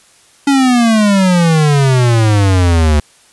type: exponential sweep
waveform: square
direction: down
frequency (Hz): 283.6 to 73.3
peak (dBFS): -8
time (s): 0.47-3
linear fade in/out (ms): 5
effects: white hiss -47 dBFS RMS until 3.32 s + resampled to 24000 Hz